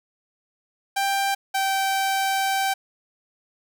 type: tone pair in turn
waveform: sawtooth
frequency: 788 / 776.7 Hz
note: G5 / G5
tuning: +9 / -16 cents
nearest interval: unison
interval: 25 cents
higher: first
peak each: -17 dBFS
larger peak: neither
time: 0.96-1.35 / 1.54-2.74 s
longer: second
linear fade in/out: 10 ms
effects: none